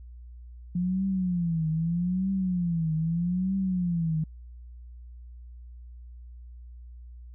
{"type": "tone with vibrato", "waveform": "sine", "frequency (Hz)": 174.61, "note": "F3", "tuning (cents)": 0, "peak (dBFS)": -24, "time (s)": [0.75, 4.24], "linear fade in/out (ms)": 5, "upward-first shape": "triangle", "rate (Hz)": 0.8, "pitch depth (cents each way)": 190, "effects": ["added 60 Hz sine -42 dBFS peak until 7.34 s"]}